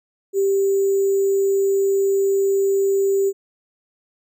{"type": "tone with sample-and-hold", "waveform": "sine", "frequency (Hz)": 392, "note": "G4", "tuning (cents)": 0, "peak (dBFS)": -15, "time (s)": [0.33, 3.33], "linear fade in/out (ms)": 50, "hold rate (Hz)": 7350, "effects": []}